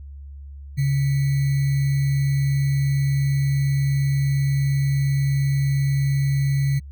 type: tone with sample-and-hold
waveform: sine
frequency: 138.59 Hz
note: C#3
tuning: in tune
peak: -17 dBFS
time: 0.77-6.8 s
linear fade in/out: 20 ms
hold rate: 2100 Hz
effects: added 70 Hz sine -35 dBFS peak until 6.91 s